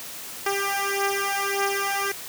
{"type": "beating tone pair", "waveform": "10% pulse", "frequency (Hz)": [396, 397.7], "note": ["G4", "G4"], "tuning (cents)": [18, 25], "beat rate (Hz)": 1.7, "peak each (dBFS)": [-18, -18], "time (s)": [0.46, 2.12], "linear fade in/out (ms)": 5, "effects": ["white hiss -37 dBFS RMS until 2.28 s", "high-pass 80 Hz 12 dB/octave"]}